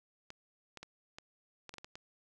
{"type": "clicks", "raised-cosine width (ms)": 0.2, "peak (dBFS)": -29, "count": 9, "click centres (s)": [0.304, 0.773, 0.83, 1.185, 1.693, 1.74, 1.783, 1.845, 1.955], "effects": []}